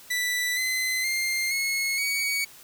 sawtooth tone with pitch steps, 1975.5 / 2040 / 2108 / 2177 / 2248 Hz, B6 / C7 / C7 / C#7 / C#7, 0 / -44 / +12 / -32 / +24 cents, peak -21 dBFS, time 0.1-2.45 s, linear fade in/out 10 ms, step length 470 ms, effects white hiss -49 dBFS RMS until 2.63 s

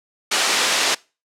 white band-pass noise, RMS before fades -19 dBFS, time 0.31-0.95 s, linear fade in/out 10 ms, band 370 to 5500 Hz, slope 12 dB/octave, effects noise-tail reverb RT60 0.3 s tail -23 dB re dry + low-pass 11000 Hz 12 dB/octave

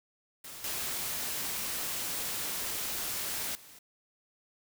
white noise with level steps, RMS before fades -45 / -35 / -53 dBFS, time 0.44-3.79 s, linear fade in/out 5 ms, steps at 0.64 / 3.55 s, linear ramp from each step 2 ms, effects none

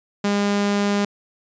sawtooth tone, 203 Hz, G#3, 39 cents flat, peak -14 dBFS, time 0.24-1.05 s, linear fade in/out 5 ms, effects resampled to 16000 Hz

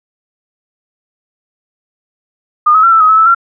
sine tone with pitch steps, 1218 / 1281 / 1358 / 1324 / 1263 / 1298 / 1313 / 1368 Hz, D#6 / E6 / F6 / E6 / D#6 / E6 / E6 / F6, -37 / -50 / -49 / +7 / +26 / -27 / -7 / -36 cents, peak -4 dBFS, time 2.66-3.348 s, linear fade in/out 10 ms, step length 86 ms, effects none

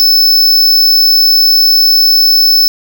square tone, 5260 Hz, E8, 5 cents flat, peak -5 dBFS, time 0-2.68 s, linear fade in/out 0 ms, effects none

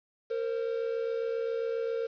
triangle tone pair together, 459.6 / 527 Hz, A#4 / C5, -25 / +12 cents, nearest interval major second, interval 237 cents, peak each -28 / -34 dBFS, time 0.3-2.07 s, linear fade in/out 10 ms, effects resampled to 11025 Hz + 9-bit

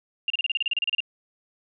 sine tone bursts, 2796 Hz, F7, 1 cent sharp, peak -21 dBFS, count 14, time 0.28-1.004 s, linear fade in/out 2 ms, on 22 ms, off 32 ms, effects none

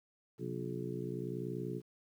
harmonic tone with a mistuned harmonic, 60.6 Hz, B1, 32 cents flat, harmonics 2 / 3 / 4 / 5 / 6 / 7, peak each -42 / -44 / -47 / -46 / -43 / -44 dBFS, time 0.38-1.82 s, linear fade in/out 50 ms, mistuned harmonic 2, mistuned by +150 cents, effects 11-bit

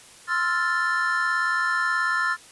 triangle chord, F major seventh, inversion second, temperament equal, 1046.5 / 1318.5 / 1396.9 / 1760 Hz, C6 / E6 / F6 / A6, 0 / 0 / 0 / 0 cents, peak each -28 / -27 / -24 / -23 dBFS, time 0.27-2.37 s, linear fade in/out 50 ms, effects white hiss -48 dBFS RMS until 2.51 s + resampled to 24000 Hz

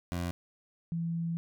20% pulse / sine tone pair in turn, 87.31 / 167.26 Hz, F2 / E3, 0 / +26 cents, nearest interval major seventh, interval 1126 cents, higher second, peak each -27 / -30 dBFS, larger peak first, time 0.12-0.31 / 0.92-1.37 s, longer second, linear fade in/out 0 ms, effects none

